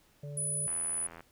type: harmonic tone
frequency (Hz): 144.6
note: D3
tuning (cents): -27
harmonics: 1 / 3 / 4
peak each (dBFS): -39 / -51 / -48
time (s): 0.23-0.67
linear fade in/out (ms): 5
type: tone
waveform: sine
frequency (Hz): 9930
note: D#9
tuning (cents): -5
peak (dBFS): -31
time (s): 0.37-1.07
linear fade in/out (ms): 5
type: click train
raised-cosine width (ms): 0.5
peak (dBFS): -32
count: 45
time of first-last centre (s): 0.68-1.206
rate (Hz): 83.6
effects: pink hiss -66 dBFS RMS until 1.31 s

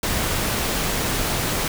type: noise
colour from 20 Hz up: pink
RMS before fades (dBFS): -23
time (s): 0.03-1.68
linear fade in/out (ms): 2
effects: none

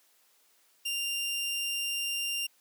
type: tone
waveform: sawtooth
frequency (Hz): 2789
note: F7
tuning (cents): -3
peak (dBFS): -27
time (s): 0.85-2.47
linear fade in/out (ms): 10
effects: white hiss -66 dBFS RMS until 2.6 s + high-pass 300 Hz 12 dB/octave

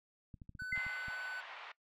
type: clicks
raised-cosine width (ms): 5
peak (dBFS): -38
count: 9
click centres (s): 0.342 / 0.418 / 0.493 / 0.552 / 0.621 / 0.728 / 0.777 / 0.866 / 1.083
type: tone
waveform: triangle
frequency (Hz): 1500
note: F#6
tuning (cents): +23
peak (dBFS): -38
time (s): 0.59-1.41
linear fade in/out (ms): 10
type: tone with exponential decay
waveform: sine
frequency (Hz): 2060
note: C7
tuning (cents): -28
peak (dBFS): -32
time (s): 0.72-1.41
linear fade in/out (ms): 5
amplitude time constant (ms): 150
type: band-pass noise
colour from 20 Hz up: pink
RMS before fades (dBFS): -50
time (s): 0.75-1.72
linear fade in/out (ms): 5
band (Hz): 740 to 3200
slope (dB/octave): 24
effects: noise-tail reverb RT60 0.1 s tail -20 dB re dry

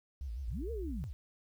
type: tone with vibrato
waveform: sine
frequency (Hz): 61.74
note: B1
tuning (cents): 0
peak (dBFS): -37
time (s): 0.21-1.04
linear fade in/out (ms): 0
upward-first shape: sine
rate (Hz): 6.4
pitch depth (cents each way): 230
type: linear two-way sweep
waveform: sine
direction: up then down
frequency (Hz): 44.92 to 476.5 to 44.92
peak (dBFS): -39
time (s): 0.48-1.13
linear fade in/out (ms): 0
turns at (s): 0.71
effects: 11-bit

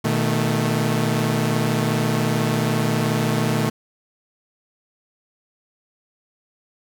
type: tone cluster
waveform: sawtooth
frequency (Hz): 121 / 155.1 / 219.4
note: B2 / D#3 / A3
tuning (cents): -35 / -5 / -5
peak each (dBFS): -19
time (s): 0.04-3.7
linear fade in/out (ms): 10
effects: none

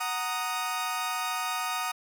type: chord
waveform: sawtooth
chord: D# minor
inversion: first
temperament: equal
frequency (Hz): 740 / 932.3 / 1244.5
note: F#5 / A#5 / D#6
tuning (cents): 0 / 0 / 0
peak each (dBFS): -31 / -31 / -28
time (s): 0-1.92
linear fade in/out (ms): 10
effects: none

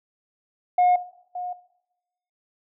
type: tone with echo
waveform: sine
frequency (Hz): 720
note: F#5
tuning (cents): -47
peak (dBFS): -13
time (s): 0.78-0.96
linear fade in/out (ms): 5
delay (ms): 570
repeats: 1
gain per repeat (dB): -15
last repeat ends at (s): 1.53
effects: noise-tail reverb RT60 0.9 s tail -18 dB re dry + tanh soft clip ceiling -13 dBFS

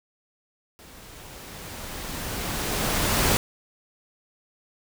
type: noise with level ramp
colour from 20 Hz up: pink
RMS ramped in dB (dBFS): -48 to -20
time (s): 0.79-3.37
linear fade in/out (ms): 0
effects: none

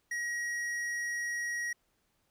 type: tone with hard clipping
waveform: sine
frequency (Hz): 1900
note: A#6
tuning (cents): +33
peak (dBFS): -34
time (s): 0.11-1.73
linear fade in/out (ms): 5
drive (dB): 9
effects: pink hiss -75 dBFS RMS until 2.3 s

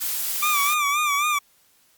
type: noise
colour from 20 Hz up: blue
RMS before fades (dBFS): -26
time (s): 0-0.75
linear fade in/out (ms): 20
type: tone with vibrato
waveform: 25% pulse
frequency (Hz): 1174.7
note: D6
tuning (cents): 0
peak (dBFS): -16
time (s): 0.42-1.39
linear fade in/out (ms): 10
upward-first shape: sine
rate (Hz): 3.8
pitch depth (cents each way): 72
effects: white hiss -60 dBFS RMS until 1.97 s + Opus 48 kbps

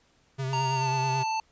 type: tone with vibrato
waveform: square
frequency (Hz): 133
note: C3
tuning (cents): +29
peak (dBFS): -29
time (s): 0.38-1.24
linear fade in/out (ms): 20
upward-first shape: sine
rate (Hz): 9.2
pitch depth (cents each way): 36
type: tone with pitch glide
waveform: square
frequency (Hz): 927 to 883.6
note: A#5 to A5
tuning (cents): -10 to +7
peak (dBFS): -27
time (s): 0.53-1.4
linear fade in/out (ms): 2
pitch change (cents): -83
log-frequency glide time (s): 0.74-0.89
effects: pink hiss -65 dBFS RMS until 1.51 s + resampled to 16000 Hz

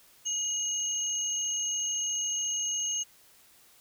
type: tone pair together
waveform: sine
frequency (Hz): 2900 / 6417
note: F#7 / G8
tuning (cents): -35 / +40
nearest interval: octave + major second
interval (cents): 1375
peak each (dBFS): -35 / -29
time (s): 0.25-3.04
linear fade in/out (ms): 20
effects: white hiss -59 dBFS RMS until 3.8 s

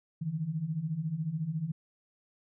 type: beating tone pair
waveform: sine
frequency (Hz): 148.8 / 162.8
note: D3 / E3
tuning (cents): +23 / -21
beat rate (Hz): 14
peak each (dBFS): -36 / -32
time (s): 0.21-1.72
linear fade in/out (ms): 10
effects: none

